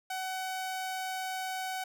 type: tone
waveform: sawtooth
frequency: 752 Hz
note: F#5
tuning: 28 cents sharp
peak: -30 dBFS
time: 0.1-1.84 s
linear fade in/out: 5 ms
effects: none